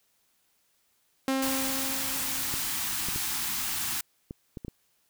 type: tone with exponential decay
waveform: sawtooth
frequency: 266.6 Hz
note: C4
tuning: 33 cents sharp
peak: -20 dBFS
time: 1.28-3.22 s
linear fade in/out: 1 ms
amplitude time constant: 420 ms
type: band-stop noise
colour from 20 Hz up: white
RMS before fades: -31 dBFS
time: 1.42-4.01 s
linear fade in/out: 5 ms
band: 350 to 750 Hz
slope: 48 dB/octave
type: clicks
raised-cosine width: 3 ms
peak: -24 dBFS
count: 7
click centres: 2.54 / 3.086 / 3.16 / 4.309 / 4.572 / 4.648 / 4.682 s
effects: white hiss -70 dBFS RMS until 5.09 s